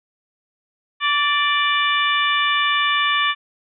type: harmonic tone with a mistuned harmonic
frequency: 589 Hz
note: D5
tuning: 5 cents sharp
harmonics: 2 / 3 / 4 / 5 / 6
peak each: -20 / -22 / -23 / -24 / -25 dBFS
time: 1-3.35 s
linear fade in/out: 50 ms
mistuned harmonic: 2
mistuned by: -31 cents
effects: none